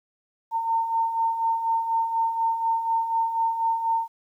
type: beating tone pair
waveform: sine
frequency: 906 / 910.1 Hz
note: A#5 / A#5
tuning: -50 / -42 cents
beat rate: 4.1 Hz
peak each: -30 / -22 dBFS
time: 0.51-4.08 s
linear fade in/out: 50 ms
effects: 10-bit